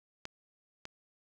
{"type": "clicks", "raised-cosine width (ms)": 0.2, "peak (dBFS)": [-22, -25], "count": 2, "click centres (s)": [0.254, 0.854], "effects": []}